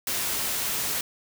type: noise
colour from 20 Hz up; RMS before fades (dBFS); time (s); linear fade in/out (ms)
white; -28; 0.07-1.01; 2
effects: none